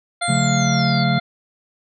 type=harmonic tone; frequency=697 Hz; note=F5; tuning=4 cents flat; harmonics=1 / 2 / 3 / 5 / 6; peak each=-23 / -26 / -28 / -30 / -31 dBFS; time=0.21-1.2 s; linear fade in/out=10 ms
type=exponential sweep; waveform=sine; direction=down; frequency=8870 to 4392 Hz; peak=-26 dBFS; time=0.22-1.04 s; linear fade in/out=5 ms
type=chord; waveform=triangle; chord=Db augmented; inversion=none; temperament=equal with one note detuned; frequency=138.59 / 178.9 / 220 Hz; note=Db3 / F3 / A3; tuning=0 / +42 / 0 cents; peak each=-17 / -20 / -20 dBFS; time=0.28-1.19 s; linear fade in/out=10 ms
effects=none